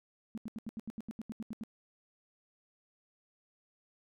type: tone bursts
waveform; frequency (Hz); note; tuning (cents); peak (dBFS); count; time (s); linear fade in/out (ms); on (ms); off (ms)
sine; 220.9; A3; +7; -37; 13; 0.35-1.636; 0; 26; 79
effects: none